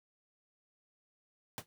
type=noise with exponential decay; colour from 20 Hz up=pink; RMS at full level=-36 dBFS; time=1.58-1.66 s; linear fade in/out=0 ms; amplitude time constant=16 ms; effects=high-pass 100 Hz 12 dB/octave